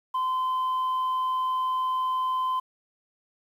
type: tone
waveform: sine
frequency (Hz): 1029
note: C6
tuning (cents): -29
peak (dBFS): -21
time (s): 0.14-2.6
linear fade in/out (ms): 10
effects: tanh soft clip ceiling -23 dBFS + 9-bit